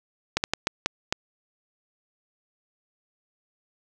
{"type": "slowing click train", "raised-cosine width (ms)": 0.2, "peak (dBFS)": -5, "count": 6, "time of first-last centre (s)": [0.37, 1.125], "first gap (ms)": 69, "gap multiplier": 1.4, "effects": []}